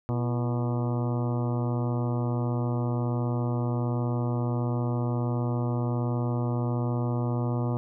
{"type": "harmonic tone with a mistuned harmonic", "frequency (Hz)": 121.4, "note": "B2", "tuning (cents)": -29, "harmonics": [1, 2, 3, 4, 5, 6, 7, 8, 9, 10], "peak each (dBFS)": [-26, -32, -36, -38, -40, -42, -43, -44, -45, -46], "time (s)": [0.09, 7.77], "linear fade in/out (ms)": 0, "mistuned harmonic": 3, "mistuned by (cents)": -72, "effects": []}